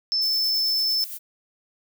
sine tone, 5274 Hz, E8, in tune, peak -20 dBFS, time 0.12-1.04 s, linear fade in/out 0 ms
violet noise with tremolo, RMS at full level -34 dBFS, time 0.21-1.19 s, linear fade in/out 20 ms, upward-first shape sine, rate 8.9 Hz, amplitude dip 40%
effects none

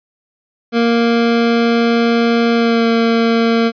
25% pulse tone with pitch glide, 233.1 to 229.6 Hz, A#3 to A#3, 0 to -26 cents, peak -7 dBFS, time 0.72-3.72 s, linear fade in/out 50 ms, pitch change -26 cents, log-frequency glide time 2.54-2.87 s, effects resampled to 11025 Hz

